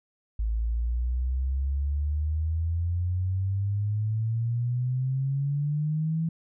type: exponential sweep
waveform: sine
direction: up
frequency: 53.6 to 164.81 Hz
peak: -24 dBFS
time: 0.39-6.29 s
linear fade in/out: 5 ms
effects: none